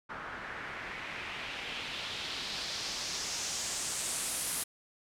white noise with low-pass filter sweep, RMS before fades -38 dBFS, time 0.09-4.64 s, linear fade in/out 10 ms, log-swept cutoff 1400 to 11000 Hz, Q 2.1, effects none

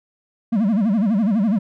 triangle tone with vibrato, 210.9 Hz, G#3, 27 cents sharp, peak -13 dBFS, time 0.52-1.59 s, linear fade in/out 10 ms, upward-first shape sine, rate 12 Hz, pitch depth 200 cents each way, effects none

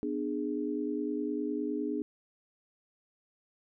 sine chord, G# diminished, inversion first, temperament just, 249.2 / 299 / 415.3 Hz, B3 / D4 / G#4, +16 / +31 / 0 cents, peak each -36 / -33 / -36 dBFS, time 0.03-2.02 s, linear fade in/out 0 ms, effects none

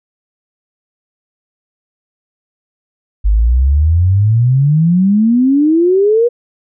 sine exponential sweep, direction up, 49.18 to 488.1 Hz, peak -7 dBFS, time 3.24-6.29 s, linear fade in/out 20 ms, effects none

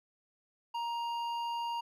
sine tone with hard clipping, 938 Hz, A#5, 11 cents sharp, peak -35 dBFS, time 0.74-1.81 s, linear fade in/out 10 ms, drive 9 dB, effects none

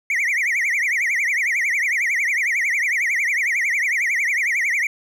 triangle tone with vibrato, 2093 Hz, C7, in tune, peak -16 dBFS, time 0.1-4.87 s, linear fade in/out 2 ms, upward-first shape triangle, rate 11 Hz, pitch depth 250 cents each way, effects none

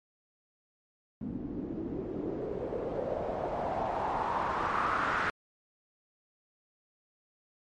white noise with low-pass filter sweep, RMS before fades -33 dBFS, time 1.21-5.3 s, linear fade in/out 0 ms, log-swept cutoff 240 to 1500 Hz, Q 3.4, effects MP3 48 kbps

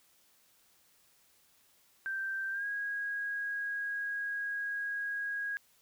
sine tone with pitch glide, 1568 to 1644.1 Hz, G6 to G#6, 0 to -18 cents, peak -33 dBFS, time 2.06-5.57 s, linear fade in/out 0 ms, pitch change +82 cents, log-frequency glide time 2.51-2.66 s, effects white hiss -67 dBFS RMS until 5.81 s

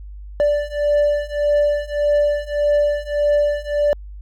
triangle beating tone pair, 585 / 586.7 Hz, D5 / D5, -7 / -2 cents, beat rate 1.7 Hz, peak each -17 / -16 dBFS, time 0.4-3.93 s, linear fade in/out 0 ms, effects added 50 Hz sine -32 dBFS peak until 4.21 s

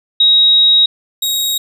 sine / sawtooth tone pair in turn, 3800 / 3786 Hz, A#7 / A#7, +33 / +26 cents, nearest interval unison, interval 7 cents, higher first, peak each -6 / -11 dBFS, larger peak first, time 0.2-0.86 / 1.22-1.58 s, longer first, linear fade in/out 5 ms, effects none

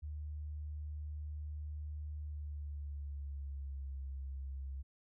sine tone with pitch glide, 75 to 67.59 Hz, D2 to C#2, +37 to -43 cents, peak -40 dBFS, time 0.02-4.83 s, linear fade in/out 20 ms, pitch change -180 cents, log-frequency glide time 2.18-3.99 s, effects none

